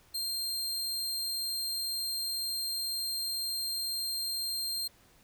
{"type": "tone", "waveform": "sawtooth", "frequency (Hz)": 4186, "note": "C8", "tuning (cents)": 0, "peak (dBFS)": -29, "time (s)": [0.14, 4.88], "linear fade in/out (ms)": 10, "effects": ["pink hiss -62 dBFS RMS until 5.23 s"]}